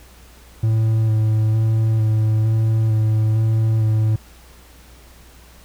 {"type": "tone with vibrato", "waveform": "triangle", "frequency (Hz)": 110, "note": "A2", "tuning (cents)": 0, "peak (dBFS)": -12, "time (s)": [0.63, 4.16], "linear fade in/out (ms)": 5, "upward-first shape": "square", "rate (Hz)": 1.1, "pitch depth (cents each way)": 15, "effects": ["added 60 Hz sine -45 dBFS peak until 5.64 s", "pink hiss -48 dBFS RMS until 5.64 s"]}